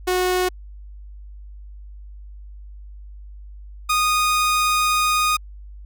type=tone pair in turn; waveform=sawtooth; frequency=365.6 / 1236.5 Hz; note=F#4 / D#6; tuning=-21 / -11 cents; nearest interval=octave + major sixth; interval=2110 cents; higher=second; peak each=-14 / -13 dBFS; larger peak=second; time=0.07-0.49 / 3.89-5.37 s; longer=second; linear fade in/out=10 ms; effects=added 50 Hz sine -36 dBFS peak until 5.85 s